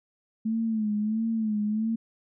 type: tone with vibrato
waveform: sine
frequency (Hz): 217.8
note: A3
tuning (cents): -17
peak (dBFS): -24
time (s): 0.45-1.96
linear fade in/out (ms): 10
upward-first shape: sine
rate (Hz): 1.5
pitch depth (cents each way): 72
effects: none